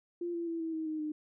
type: tone with pitch steps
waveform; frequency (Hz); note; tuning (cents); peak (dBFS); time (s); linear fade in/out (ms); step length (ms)
sine; 346.6 / 339.3 / 332.1 / 325.1 / 318.2 / 311.5 / 304.9; F4 / F4 / E4 / E4 / D#4 / D#4 / D#4; -13 / -50 / +13 / -24 / +39 / +2 / -35; -33; 0.21-1.12; 5; 130
effects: none